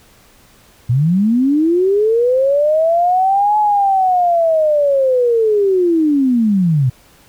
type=linear two-way sweep; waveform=sine; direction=up then down; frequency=113.3 to 852 to 120.5 Hz; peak=-10 dBFS; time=0.89-6.9 s; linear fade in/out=10 ms; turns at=3.58 s; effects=pink hiss -48 dBFS RMS until 7.28 s